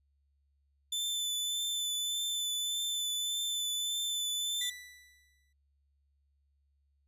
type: tone with vibrato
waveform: sawtooth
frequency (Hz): 3520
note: A7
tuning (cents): 0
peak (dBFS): -29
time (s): 0.92-4.7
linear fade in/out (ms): 5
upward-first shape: triangle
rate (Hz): 1.7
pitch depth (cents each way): 19
type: tone with exponential decay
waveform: sawtooth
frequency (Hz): 1975.5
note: B6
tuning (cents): 0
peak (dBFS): -35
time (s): 4.61-5.53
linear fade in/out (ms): 5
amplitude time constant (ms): 200
effects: added 70 Hz sine -70 dBFS peak until 7.07 s + resampled to 32000 Hz